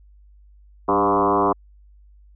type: tone with frequency modulation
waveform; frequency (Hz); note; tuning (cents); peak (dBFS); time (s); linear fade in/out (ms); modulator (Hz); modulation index
sine; 706; F5; +19; -15; 0.88-1.53; 10; 103; 4.4
effects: added 50 Hz sine -47 dBFS peak until 2.35 s

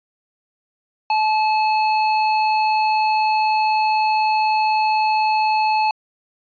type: tone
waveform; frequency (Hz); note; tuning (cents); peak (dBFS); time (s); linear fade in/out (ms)
square; 864; A5; -32; -16; 1.1-5.91; 2
effects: resampled to 11025 Hz

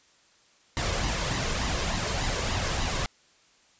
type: noise with flanger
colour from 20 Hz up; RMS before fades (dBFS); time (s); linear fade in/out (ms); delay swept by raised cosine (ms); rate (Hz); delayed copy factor
pink; -28; 0.77-3.06; 0; 1 to 1.93; 3.4; +0.5
effects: white hiss -61 dBFS RMS until 3.79 s + resampled to 16000 Hz

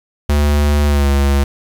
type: tone with pitch glide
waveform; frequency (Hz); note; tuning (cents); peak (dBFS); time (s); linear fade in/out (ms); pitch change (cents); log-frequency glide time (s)
square; 73.2 to 69.89; D2 to C#2; -5 to +15; -11; 0.29-1.44; 5; -80; 0.86-1.08
effects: 7-bit

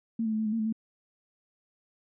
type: tone with pitch steps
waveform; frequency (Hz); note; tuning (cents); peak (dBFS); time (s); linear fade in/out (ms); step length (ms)
sine; 227.3 / 219.6 / 216.6 / 219.6 / 212.7 / 227.3 / 217.1 / 222.7; A#3 / A3 / A3 / A3 / G#3 / A#3 / A3 / A3; -43 / -3 / -27 / -3 / +42 / -43 / -23 / +21; -26; 0.19-0.726; 5; 67
effects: none

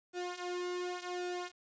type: tone with flanger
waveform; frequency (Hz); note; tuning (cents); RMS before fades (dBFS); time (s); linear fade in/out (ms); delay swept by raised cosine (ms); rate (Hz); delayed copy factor
sawtooth; 357.4; F4; +40; -39; 0.13-1.52; 50; 1.8 to 4.4; 0.89; -0.75
effects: resampled to 16000 Hz + 11-bit

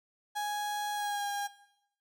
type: tone with pitch glide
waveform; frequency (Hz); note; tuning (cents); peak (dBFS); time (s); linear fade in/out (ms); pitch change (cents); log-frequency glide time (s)
35% pulse; 830.6 to 811.2; G#5 to G#5; 0 to -41; -30; 0.35-1.48; 20; -41; 0.94-1.27
effects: noise-tail reverb RT60 0.8 s tail -17 dB re dry

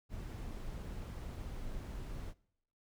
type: noise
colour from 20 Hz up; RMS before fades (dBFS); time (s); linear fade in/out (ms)
brown; -43; 0.09-2.34; 50
effects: noise-tail reverb RT60 0.7 s tail -22 dB re dry

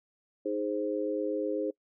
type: chord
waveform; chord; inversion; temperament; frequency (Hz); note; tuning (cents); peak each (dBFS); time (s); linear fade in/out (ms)
sine; Ab major; second; equal; 311.1 / 415.3 / 523.3; Eb4 / Ab4 / C5; 0 / 0 / 0; -33; 0.45-1.71; 10
effects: noise-tail reverb RT60 0.1 s tail -24 dB re dry

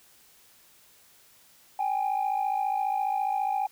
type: tone pair together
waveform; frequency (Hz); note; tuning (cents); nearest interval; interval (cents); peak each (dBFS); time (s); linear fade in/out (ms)
sine; 775.9 / 830.6; G5 / G#5; -18 / 0; minor second; 118; -26; 1.79-3.67; 5
effects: tanh soft clip ceiling -21 dBFS + white hiss -58 dBFS RMS until 3.71 s

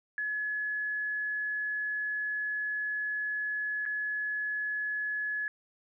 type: tone with dropouts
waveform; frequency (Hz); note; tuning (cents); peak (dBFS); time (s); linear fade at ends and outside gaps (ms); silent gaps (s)
sine; 1700; G#6; +40; -30; 0.18-5.48; 1; 3.854-3.861
effects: none

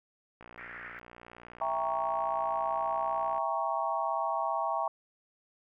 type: click train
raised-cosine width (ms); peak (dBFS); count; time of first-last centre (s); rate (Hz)
0.5; -33; 178; 0.41-3.38; 59.6
type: band-pass noise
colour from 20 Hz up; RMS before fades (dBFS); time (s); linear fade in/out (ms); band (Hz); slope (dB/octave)
pink; -45; 0.58-0.99; 0; 1400 to 2100; 48
type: chord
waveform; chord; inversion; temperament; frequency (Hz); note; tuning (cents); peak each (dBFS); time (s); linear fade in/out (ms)
sine; E diminished seventh; none; equal with one note detuned; 659.3 / 797.2 / 932.3 / 1108.7; E5 / G5 / Bb5 / Db6; 0 / +29 / 0 / 0; -34; 1.61-4.88; 2
effects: none

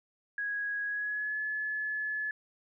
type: tone with pitch glide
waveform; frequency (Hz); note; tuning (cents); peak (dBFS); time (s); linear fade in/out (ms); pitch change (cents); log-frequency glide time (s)
sine; 1658 to 1715.5; G#6 to A6; -3 to -44; -31; 0.38-2.31; 2; +59; 0.85-1.39
effects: none

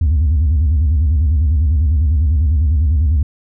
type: tone with vibrato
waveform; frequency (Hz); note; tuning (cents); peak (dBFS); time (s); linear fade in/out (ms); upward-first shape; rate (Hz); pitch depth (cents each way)
sine; 75.5; D2; +48; -8; 0.01-3.23; 5; square; 10; 160
effects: tanh soft clip ceiling -9 dBFS

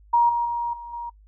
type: tone with level steps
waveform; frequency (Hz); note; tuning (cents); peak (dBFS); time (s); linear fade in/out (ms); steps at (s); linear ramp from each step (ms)
sine; 946; A#5; +25; -14 / -20 / -23 / -34 / -29; 0.13-1.1; 10; 0.29 / 0.45 / 0.73 / 0.93; 5
effects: noise-tail reverb RT60 0.1 s tail -25 dB re dry + added 51 Hz sine -49 dBFS peak until 1.27 s

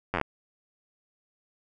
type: slowing click train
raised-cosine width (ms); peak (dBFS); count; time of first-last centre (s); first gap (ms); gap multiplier
0.5; -12; 7; 0.14-0.213; 10; 1.08
effects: none

